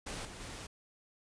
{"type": "noise with level steps", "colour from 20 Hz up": "pink", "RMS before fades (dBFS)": [-41, -48, -45], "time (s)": [0.06, 0.67], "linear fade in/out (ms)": 10, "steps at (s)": [0.25, 0.4], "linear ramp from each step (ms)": 2, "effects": ["resampled to 22050 Hz"]}